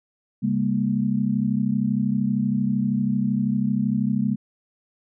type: tone cluster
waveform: sine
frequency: 138.1 / 203.3 / 236.1 Hz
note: C#3 / G#3 / A#3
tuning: -6 / -37 / +22 cents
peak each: -27 / -22 / -24 dBFS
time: 0.42-4.36 s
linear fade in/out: 20 ms
effects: none